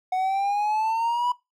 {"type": "exponential sweep", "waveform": "triangle", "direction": "up", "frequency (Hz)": [737, 987.8], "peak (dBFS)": -19, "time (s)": [0.12, 1.32], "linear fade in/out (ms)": 5, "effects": ["noise-tail reverb RT60 0.2 s tail -19 dB re dry", "MP3 64 kbps"]}